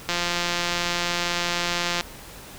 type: click train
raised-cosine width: 0.2 ms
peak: -7 dBFS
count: 335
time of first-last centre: 0.09-2.01 s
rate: 174 Hz
effects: pink hiss -42 dBFS RMS until 2.58 s